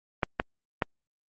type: clicks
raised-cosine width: 0.5 ms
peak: -9 dBFS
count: 3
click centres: 0.232 / 0.399 / 0.822 s
effects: Opus 32 kbps